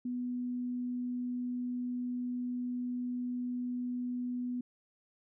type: tone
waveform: sine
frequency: 246.9 Hz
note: B3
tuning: in tune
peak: -33 dBFS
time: 0.05-4.61 s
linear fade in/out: 5 ms
effects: none